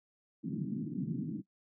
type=band-pass noise; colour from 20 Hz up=pink; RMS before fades=-37 dBFS; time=0.43-1.42 s; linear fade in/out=20 ms; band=140 to 300 Hz; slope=48 dB/octave; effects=noise-tail reverb RT60 0.1 s tail -20 dB re dry